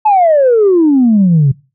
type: exponential sweep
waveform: sine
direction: down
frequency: 880 to 131.6 Hz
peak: -4 dBFS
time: 0.05-1.52 s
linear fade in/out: 10 ms
effects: noise-tail reverb RT60 0.3 s tail -22 dB re dry + tanh soft clip ceiling -2 dBFS